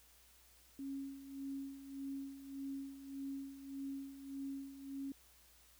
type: tone with tremolo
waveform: sine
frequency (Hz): 274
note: C#4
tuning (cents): -20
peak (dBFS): -40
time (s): 0.79-5.12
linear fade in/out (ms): 2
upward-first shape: sine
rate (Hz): 1.7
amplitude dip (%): 70
effects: added 60 Hz sine -70 dBFS peak until 5.79 s + white hiss -66 dBFS RMS until 5.79 s